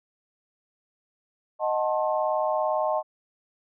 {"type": "chord", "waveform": "sine", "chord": "D# diminished seventh", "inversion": "none", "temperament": "equal with one note detuned", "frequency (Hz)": [622.3, 740, 880, 1067.3], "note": ["D#5", "F#5", "A5", "C6"], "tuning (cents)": [0, 0, 0, 34], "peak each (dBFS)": [-25, -30, -29, -31], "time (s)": [1.59, 3.03], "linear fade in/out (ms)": 50, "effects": []}